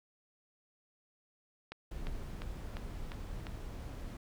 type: click train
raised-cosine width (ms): 0.3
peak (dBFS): -27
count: 6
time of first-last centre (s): 1.72-3.468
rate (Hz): 2.86
type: noise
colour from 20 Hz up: brown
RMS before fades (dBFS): -42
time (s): 1.91-4.17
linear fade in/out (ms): 5
effects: none